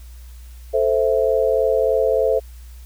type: chord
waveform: sine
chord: A minor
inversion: none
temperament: equal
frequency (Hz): 440 / 523.3 / 659.3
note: A4 / C5 / E5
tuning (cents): 0 / 0 / 0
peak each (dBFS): -19 / -18 / -21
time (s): 0.73-2.4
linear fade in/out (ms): 20
effects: added 60 Hz sine -36 dBFS peak until 2.85 s + white hiss -52 dBFS RMS until 2.85 s